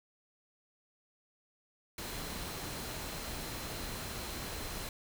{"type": "tone in noise", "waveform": "sine", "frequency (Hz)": 4107, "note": "C8", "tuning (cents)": -33, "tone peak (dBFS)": -52, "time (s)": [1.98, 4.89], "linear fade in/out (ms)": 2, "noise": "pink", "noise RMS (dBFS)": -41, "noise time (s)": [1.98, 4.89], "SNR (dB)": -14, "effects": []}